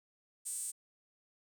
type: tone with high-pass filter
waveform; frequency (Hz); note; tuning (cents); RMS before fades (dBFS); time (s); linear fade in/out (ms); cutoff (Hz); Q
sawtooth; 331.1; E4; +8; -40; 0.45-0.72; 20; 8500; 9.1
effects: none